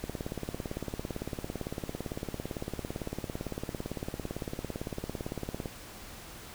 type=click train; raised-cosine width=2 ms; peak=-21 dBFS; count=101; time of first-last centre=0.04-5.658 s; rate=17.8 Hz; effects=pink hiss -47 dBFS RMS until 6.54 s